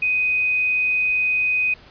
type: tone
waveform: sine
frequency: 2501 Hz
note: D#7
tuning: 8 cents sharp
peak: -17 dBFS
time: 0.02-1.74 s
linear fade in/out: 5 ms
effects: pink hiss -47 dBFS RMS until 1.9 s + resampled to 11025 Hz